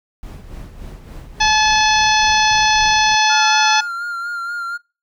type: noise with tremolo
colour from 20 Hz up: brown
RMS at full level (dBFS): -31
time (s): 0.23-3.15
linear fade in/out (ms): 0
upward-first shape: sine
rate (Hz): 3.5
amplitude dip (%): 55
type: harmonic tone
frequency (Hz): 861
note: A5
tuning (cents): -38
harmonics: 1 / 2 / 3 / 4 / 5 / 6 / 7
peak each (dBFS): -15 / -18 / -20 / -21 / -22 / -23 / -23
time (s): 1.4-3.81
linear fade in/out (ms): 10
type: tone with vibrato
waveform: triangle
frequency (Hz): 1396.9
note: F6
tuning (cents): 0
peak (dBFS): -20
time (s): 3.29-4.78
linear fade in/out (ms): 20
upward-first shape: sine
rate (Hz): 4.2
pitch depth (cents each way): 31
effects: noise-tail reverb RT60 0.3 s tail -25 dB re dry